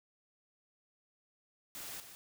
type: noise with echo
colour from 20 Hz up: white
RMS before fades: -45 dBFS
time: 1.75-2 s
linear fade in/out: 0 ms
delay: 150 ms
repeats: 1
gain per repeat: -8 dB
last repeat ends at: 2.15 s
effects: none